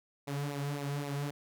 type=tone with flanger; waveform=sawtooth; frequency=142.7 Hz; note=D3; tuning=49 cents flat; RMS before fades=-36 dBFS; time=0.27-1.31 s; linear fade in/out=10 ms; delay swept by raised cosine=0.61 to 3.71 ms; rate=3.8 Hz; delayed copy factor=-0.65; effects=none